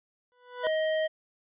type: tone with exponential growth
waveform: 20% pulse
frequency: 493.9 Hz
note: B4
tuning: in tune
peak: -23 dBFS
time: 0.32-0.67 s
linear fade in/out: 0 ms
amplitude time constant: 74 ms
type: tone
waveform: square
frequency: 629 Hz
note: D#5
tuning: 19 cents sharp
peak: -26 dBFS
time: 0.63-1.08 s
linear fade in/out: 20 ms
effects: resampled to 8000 Hz